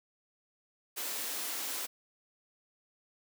white high-pass noise, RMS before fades -37 dBFS, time 0.96-1.87 s, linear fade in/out 20 ms, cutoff 230 Hz, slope 48 dB/octave, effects none

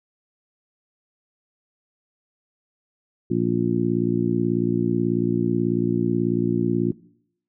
harmonic tone, 58.27 Hz, A#1, in tune, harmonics 2 / 3 / 4 / 5 / 6, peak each -28 / -25 / -25 / -25 / -24 dBFS, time 3.3-6.92 s, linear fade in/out 10 ms, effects noise-tail reverb RT60 0.7 s tail -21 dB re dry

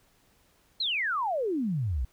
sine exponential sweep, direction down, 4300 to 56 Hz, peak -26 dBFS, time 0.8-2.05 s, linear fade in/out 5 ms, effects pink hiss -65 dBFS RMS until 2.12 s

